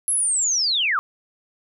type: linear sweep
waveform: sine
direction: down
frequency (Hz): 11130 to 1100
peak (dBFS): -18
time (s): 0.08-0.99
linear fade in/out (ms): 0
effects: none